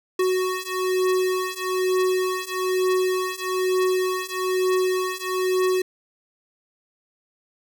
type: beating tone pair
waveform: square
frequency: 370 / 371.1 Hz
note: F#4 / F#4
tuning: 0 / +5 cents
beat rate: 1.1 Hz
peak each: -25 / -24 dBFS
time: 0.19-5.82 s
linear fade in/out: 5 ms
effects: none